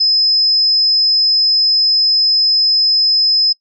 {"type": "tone", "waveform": "sine", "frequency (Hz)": 5100, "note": "D#8", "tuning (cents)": 42, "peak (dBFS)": -9, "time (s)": [0, 3.53], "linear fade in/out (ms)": 10, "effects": ["noise-tail reverb RT60 0.1 s tail -24 dB re dry"]}